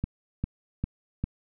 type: click train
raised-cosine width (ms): 5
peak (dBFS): -15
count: 4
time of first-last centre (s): 0.04-1.24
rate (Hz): 2.5
effects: none